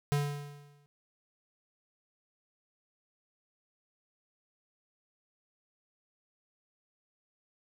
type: tone with exponential decay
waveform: square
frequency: 144.5 Hz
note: D3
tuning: 28 cents flat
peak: -25 dBFS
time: 0.12-0.86 s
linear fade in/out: 0 ms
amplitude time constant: 160 ms
effects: none